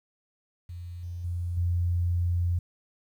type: tone with level steps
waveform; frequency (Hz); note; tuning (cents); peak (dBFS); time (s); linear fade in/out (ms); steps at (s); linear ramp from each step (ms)
sine; 87.31; F2; 0; -36 / -33 / -28 / -23; 0.69-2.59; 5; 1.03 / 1.24 / 1.57; 5
effects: 10-bit

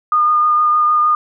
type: tone with vibrato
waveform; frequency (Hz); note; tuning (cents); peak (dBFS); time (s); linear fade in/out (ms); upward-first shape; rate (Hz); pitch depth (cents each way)
sine; 1219; D#6; -36; -10; 0.12-1.15; 2; triangle; 6.5; 16
effects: none

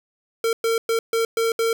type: tone bursts at uneven times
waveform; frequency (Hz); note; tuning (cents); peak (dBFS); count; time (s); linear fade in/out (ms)
square; 455.6; A#4; -40; -19; 6; 0.44-0.53 / 0.64-0.78 / 0.89-0.99 / 1.13-1.25 / 1.37-1.52 / 1.59-1.73; 2
effects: none

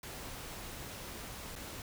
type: noise with dropouts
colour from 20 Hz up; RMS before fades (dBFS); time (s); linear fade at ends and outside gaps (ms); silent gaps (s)
pink; -45; 0.03-1.82; 2; 1.555-1.56
effects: none

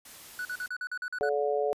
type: noise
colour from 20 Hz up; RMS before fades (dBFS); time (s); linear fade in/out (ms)
white; -48; 0.05-0.68; 5
type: tone bursts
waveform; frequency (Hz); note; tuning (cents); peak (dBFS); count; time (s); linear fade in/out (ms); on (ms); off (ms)
triangle; 1480; F#6; 0; -30; 9; 0.39-1.291; 2; 61; 44
type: harmonic tone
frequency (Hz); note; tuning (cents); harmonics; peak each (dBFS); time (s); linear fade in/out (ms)
143.9; D3; -35; 3 / 4 / 5; -28 / -30 / -32; 1.21-1.73; 0
effects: resampled to 32000 Hz

